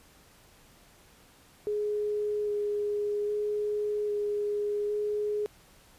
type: tone with vibrato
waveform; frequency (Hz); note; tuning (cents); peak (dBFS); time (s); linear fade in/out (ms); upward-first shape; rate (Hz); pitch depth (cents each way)
sine; 416.1; G#4; +3; -27; 1.67-5.46; 0; square; 0.62; 9
effects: pink hiss -58 dBFS RMS until 5.98 s + resampled to 32000 Hz